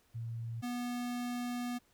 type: tone pair in turn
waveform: sine / square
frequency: 115.3 / 243.8 Hz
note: A#2 / B3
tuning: -19 / -22 cents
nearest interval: octave + minor second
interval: 1297 cents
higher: second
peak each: -37 / -36 dBFS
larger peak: second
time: 0.14-0.62 / 0.62-1.79 s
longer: second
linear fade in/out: 20 ms
effects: pink hiss -70 dBFS RMS until 1.93 s